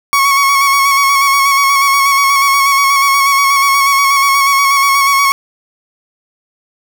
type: tone with vibrato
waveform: 30% pulse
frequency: 1108.7 Hz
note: C#6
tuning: in tune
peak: -5 dBFS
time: 0.13-5.32 s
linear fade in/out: 0 ms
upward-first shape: square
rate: 8.3 Hz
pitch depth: 25 cents each way
effects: none